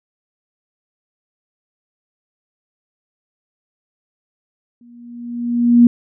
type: tone with exponential growth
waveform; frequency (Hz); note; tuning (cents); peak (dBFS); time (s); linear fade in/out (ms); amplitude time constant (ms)
sine; 238.7; A#3; +41; -3; 4.81-5.87; 2; 230
effects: none